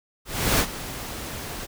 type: noise with ADSR envelope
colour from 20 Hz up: pink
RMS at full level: -19 dBFS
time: 0.25-1.67 s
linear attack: 340 ms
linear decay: 70 ms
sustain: -15 dB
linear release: 27 ms
effects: none